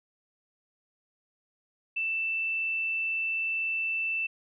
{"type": "tone", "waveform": "sine", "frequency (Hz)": 2659, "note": "E7", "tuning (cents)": 14, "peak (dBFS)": -27, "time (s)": [1.96, 4.27], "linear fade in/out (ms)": 10, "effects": []}